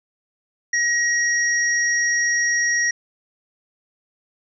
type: tone pair together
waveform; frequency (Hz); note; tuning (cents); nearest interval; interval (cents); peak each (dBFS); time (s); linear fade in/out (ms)
sine; 1896 / 5682; A#6 / F8; +29 / +29; octave + perfect fifth; 1900; -18 / -23; 0.73-2.91; 5
effects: none